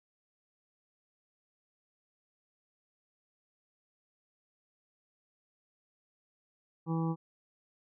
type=harmonic tone; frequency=163.6 Hz; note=E3; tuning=13 cents flat; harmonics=1 / 2 / 3 / 5 / 6 / 7; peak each=-30 / -36 / -43 / -43 / -45 / -46 dBFS; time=6.86-7.16 s; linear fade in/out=50 ms; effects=none